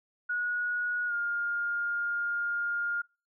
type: tone with pitch glide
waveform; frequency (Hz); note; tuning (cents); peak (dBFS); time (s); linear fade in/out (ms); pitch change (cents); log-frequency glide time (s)
sine; 1454 to 1412.6; F#6 to F6; -31 to +19; -28; 0.29-3.02; 10; -50; 1.07-1.13
effects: noise-tail reverb RT60 0.3 s tail -25 dB re dry